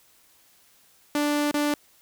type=tone with dropouts; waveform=sawtooth; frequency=293.7 Hz; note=D4; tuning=in tune; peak=-18 dBFS; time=1.15-1.74 s; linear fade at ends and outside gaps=2 ms; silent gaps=1.513-1.542 s; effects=white hiss -59 dBFS RMS until 2.01 s